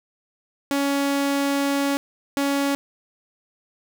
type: tone bursts at uneven times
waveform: sawtooth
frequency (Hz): 280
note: C#4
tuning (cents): +18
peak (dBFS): -16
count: 2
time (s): 0.71-1.97 / 2.37-2.75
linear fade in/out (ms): 0
effects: none